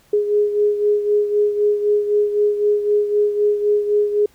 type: beating tone pair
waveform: sine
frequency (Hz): 414.8 / 418.7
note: G#4 / G#4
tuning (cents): -2 / +14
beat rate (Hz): 3.9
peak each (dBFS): -15 / -22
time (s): 0.13-4.26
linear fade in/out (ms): 5
effects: pink hiss -55 dBFS RMS until 4.34 s